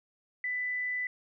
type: tone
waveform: sine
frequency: 1992 Hz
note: B6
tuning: 14 cents sharp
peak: -30 dBFS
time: 0.44-1.07 s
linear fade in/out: 2 ms
effects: none